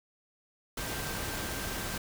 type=tone in noise; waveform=sine; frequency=1568 Hz; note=G6; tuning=in tune; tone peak=-45 dBFS; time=0.77-1.98 s; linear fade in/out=5 ms; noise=pink; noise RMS=-36 dBFS; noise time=0.77-1.98 s; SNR=-12 dB; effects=none